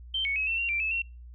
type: tone with pitch steps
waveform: sine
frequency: 3121 / 2218 / 2560 / 2692 / 2757 / 2354 / 2605 / 2725 Hz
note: G7 / C#7 / D#7 / E7 / F7 / D7 / E7 / F7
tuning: -8 / 0 / +49 / +36 / -23 / +3 / -21 / -43 cents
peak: -26 dBFS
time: 0.14-1.02 s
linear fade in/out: 5 ms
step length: 110 ms
effects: noise-tail reverb RT60 0.3 s tail -25 dB re dry + added 60 Hz sine -43 dBFS peak until 1.34 s